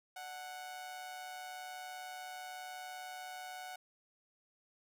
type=tone with amplitude modulation; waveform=sawtooth; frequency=739 Hz; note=F#5; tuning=2 cents flat; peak=-38 dBFS; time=0.16-3.76 s; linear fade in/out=5 ms; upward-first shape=sine; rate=140 Hz; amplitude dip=55%; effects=none